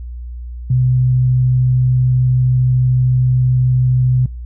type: tone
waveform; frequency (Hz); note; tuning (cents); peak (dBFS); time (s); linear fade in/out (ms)
sine; 126.9; B2; +47; -10; 0.7-4.26; 5
effects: noise-tail reverb RT60 0.3 s tail -24 dB re dry + added 60 Hz sine -25 dBFS peak until 4.45 s